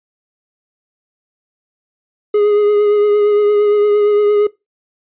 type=tone with vibrato; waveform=triangle; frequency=415.3 Hz; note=G#4; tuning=in tune; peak=-7 dBFS; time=2.34-4.47 s; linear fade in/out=5 ms; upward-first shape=triangle; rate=8.7 Hz; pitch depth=24 cents each way; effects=noise-tail reverb RT60 0.2 s tail -20 dB re dry + resampled to 8000 Hz